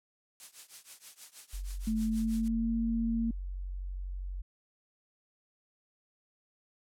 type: noise with tremolo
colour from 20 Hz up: blue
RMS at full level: -43 dBFS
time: 0.4-2.48 s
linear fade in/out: 0 ms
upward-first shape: triangle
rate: 6.3 Hz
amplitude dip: 95%
type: tone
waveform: sine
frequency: 46.17 Hz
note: F#1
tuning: 3 cents flat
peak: -35 dBFS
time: 1.53-4.42 s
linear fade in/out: 10 ms
type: tone with pitch glide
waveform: sine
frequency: 220 to 228.9 Hz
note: A3 to A#3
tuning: 0 to -31 cents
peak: -28 dBFS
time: 1.87-3.31 s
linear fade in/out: 5 ms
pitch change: +69 cents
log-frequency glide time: 2.02-2.68 s
effects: low-pass 10000 Hz 12 dB/octave